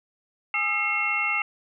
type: tone cluster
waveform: sine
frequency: 828 / 1230 / 1327 / 2148 / 2719 Hz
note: G#5 / D#6 / E6 / C7 / F7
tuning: -5 / -20 / +11 / +45 / -47 cents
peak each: -34 / -34 / -33 / -25 / -27 dBFS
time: 0.54-1.42 s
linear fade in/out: 2 ms
effects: none